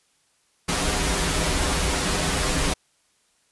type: noise with comb filter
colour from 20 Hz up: pink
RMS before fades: -23 dBFS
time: 0.68-2.74 s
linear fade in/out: 10 ms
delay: 8.9 ms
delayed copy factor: -0.9
effects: white hiss -65 dBFS RMS until 3.51 s + resampled to 24000 Hz